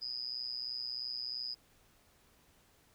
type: tone with amplitude modulation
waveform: sine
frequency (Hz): 4978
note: D#8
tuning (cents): 0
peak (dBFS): -33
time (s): 0.01-1.55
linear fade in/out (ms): 20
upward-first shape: sine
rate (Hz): 123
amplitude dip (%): 95
effects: pink hiss -67 dBFS RMS until 2.94 s